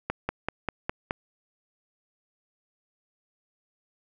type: slowing click train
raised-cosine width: 0.5 ms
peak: -12 dBFS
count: 6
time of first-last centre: 0.1-1.109 s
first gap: 190 ms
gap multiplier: 1.03
effects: none